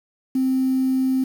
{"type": "tone", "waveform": "sine", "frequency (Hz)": 261.6, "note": "C4", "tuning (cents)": 0, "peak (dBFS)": -16, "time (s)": [0.35, 1.24], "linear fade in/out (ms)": 5, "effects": ["tanh soft clip ceiling -13 dBFS", "7-bit"]}